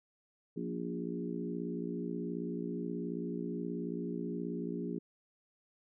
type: harmonic tone with a mistuned harmonic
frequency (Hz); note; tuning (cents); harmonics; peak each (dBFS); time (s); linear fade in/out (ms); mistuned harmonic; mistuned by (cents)
58.6; A#1; +10; 3 / 4 / 5 / 6 / 7; -40 / -41 / -42 / -43 / -43; 0.56-4.99; 10; 5; -23
effects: none